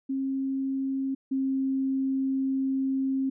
sine tone pair in turn, 268.7 / 267.3 Hz, C4 / C4, +46 / +37 cents, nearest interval unison, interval 9 cents, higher first, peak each -26 / -24 dBFS, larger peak second, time 0.09-1.15 / 1.31-3.3 s, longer second, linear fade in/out 10 ms, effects none

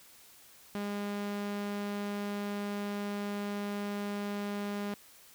sawtooth tone with low-pass filter, 203.9 Hz, G#3, 32 cents flat, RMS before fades -36 dBFS, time 0.75-4.94 s, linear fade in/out 0 ms, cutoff 5500 Hz, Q 0.55, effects white hiss -57 dBFS RMS until 5.34 s

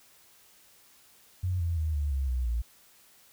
sine tone with pitch steps, 91.1 / 84.51 / 78.4 / 72.72 / 67.46 / 62.58 / 58.06 Hz, F#2 / E2 / D#2 / D2 / C#2 / B1 / A#1, -26 / +44 / +14 / -16 / -46 / +24 / -6 cents, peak -26 dBFS, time 1.43-2.62 s, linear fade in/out 10 ms, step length 170 ms, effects white hiss -59 dBFS RMS until 3.32 s

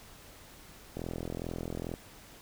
click train, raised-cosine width 2 ms, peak -23 dBFS, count 42, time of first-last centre 0.97-1.939 s, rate 42.3 Hz, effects pink hiss -53 dBFS RMS until 2.41 s

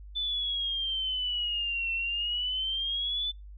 sine exponential two-way sweep, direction down then up, 3520 to 2693 to 3520 Hz, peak -28 dBFS, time 0.15-3.32 s, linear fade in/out 20 ms, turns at 1.93 s, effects noise-tail reverb RT60 0.2 s tail -26 dB re dry + added 50 Hz sine -43 dBFS peak until 3.57 s

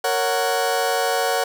sawtooth chord, F# major, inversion first, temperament just, 462.5 / 555 / 740 Hz, A#4 / C#5 / F#5, -14 / +2 / 0 cents, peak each -20 / -20 / -18 dBFS, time 0.04-1.44 s, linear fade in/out 5 ms, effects none

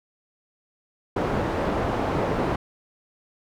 white low-pass noise, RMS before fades -25 dBFS, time 1.16-2.56 s, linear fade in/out 5 ms, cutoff 720 Hz, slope 12 dB/octave, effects none

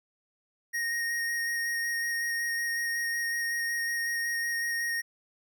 square tone with vibrato, 1864.7 Hz, A#6, in tune, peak -29 dBFS, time 0.73-5.02 s, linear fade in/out 20 ms, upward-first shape square, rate 5.4 Hz, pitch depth 9 cents each way, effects none

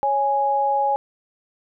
sine tone pair together, 554.4 / 830.6 Hz, C#5 / G#5, 0 / 0 cents, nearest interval perfect fifth, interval 700 cents, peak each -24 / -18 dBFS, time 0.03-0.96 s, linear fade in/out 0 ms, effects none

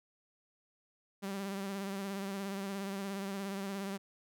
sawtooth tone with vibrato, 196.5 Hz, G3, 4 cents sharp, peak -33 dBFS, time 1.22-3.98 s, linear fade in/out 20 ms, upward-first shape sine, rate 17 Hz, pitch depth 38 cents each way, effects none

